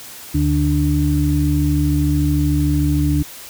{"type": "harmonic tone", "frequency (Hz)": 73.42, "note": "D2", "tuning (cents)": 0, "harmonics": [1, 2, 4], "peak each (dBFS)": [-18, -18, -18], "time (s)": [0.34, 3.23], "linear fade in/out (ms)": 10, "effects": ["white hiss -36 dBFS RMS until 3.49 s"]}